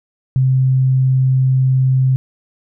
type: tone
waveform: sine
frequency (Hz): 130.81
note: C3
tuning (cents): 0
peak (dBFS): -10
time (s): 0.36-2.16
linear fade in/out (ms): 0
effects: none